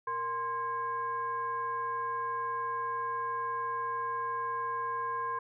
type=tone with frequency modulation; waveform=sine; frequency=1046.5 Hz; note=C6; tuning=in tune; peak=-31 dBFS; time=0.07-5.39 s; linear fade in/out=5 ms; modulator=581 Hz; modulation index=0.59; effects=none